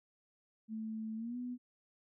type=tone with pitch glide; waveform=sine; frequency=220 to 246.9 Hz; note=A3 to B3; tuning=0 to 0 cents; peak=-38 dBFS; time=0.68-1.58 s; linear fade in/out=50 ms; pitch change=+200 cents; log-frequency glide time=1.16-1.37 s; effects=none